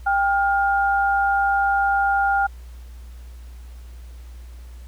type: tone pair together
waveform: sine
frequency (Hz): 793.6 / 1414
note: G5 / F6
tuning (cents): +21 / +21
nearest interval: minor seventh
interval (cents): 1000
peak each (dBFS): -18 / -21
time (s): 0.06-2.47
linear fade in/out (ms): 10
effects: added 60 Hz sine -36 dBFS peak until 4.87 s + pink hiss -54 dBFS RMS until 4.87 s